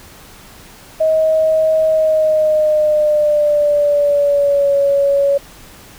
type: tone with pitch glide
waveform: sine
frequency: 633 to 560.7 Hz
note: D#5 to C#5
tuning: +30 to +20 cents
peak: -10 dBFS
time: 1-5.38 s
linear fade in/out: 10 ms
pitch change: -210 cents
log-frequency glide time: 1.89-4.77 s
effects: pink hiss -40 dBFS RMS until 5.98 s